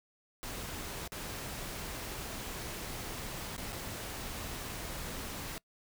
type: noise with dropouts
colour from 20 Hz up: pink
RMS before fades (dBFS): -41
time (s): 0.43-5.58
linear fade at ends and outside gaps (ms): 0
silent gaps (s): 1.076-1.12 / 3.565-3.579 / 3.723-3.728
effects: noise-tail reverb RT60 0.1 s tail -24 dB re dry